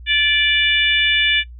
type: harmonic tone with a mistuned harmonic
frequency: 587.3 Hz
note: D5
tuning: in tune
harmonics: 3 / 4 / 5 / 6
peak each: -19 / -19 / -19 / -19 dBFS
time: 0.06-1.44 s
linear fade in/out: 50 ms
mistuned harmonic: 3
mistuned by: -24 cents
effects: noise-tail reverb RT60 0.1 s tail -19 dB re dry + added 60 Hz sine -34 dBFS peak until 1.59 s